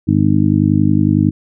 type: harmonic tone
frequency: 50.9 Hz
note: G#1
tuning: 34 cents flat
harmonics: 2 / 3 / 4 / 5 / 6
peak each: -16 / -16 / -16 / -16 / -16 dBFS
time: 0.07-1.31 s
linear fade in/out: 20 ms
effects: none